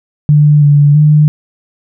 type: tone with pitch steps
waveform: sine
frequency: 148.5 / 145.1 / 150.8 Hz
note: D3 / D3 / D3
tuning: +20 / -21 / +46 cents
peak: -3 dBFS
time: 0.29-1.28 s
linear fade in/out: 0 ms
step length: 330 ms
effects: none